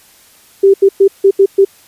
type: tone bursts at uneven times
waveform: sine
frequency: 392 Hz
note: G4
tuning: in tune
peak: -3 dBFS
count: 6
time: 0.63-0.74 / 0.82-0.89 / 1-1.08 / 1.24-1.31 / 1.39-1.46 / 1.58-1.65 s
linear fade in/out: 10 ms
effects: white hiss -45 dBFS RMS until 1.87 s + resampled to 32000 Hz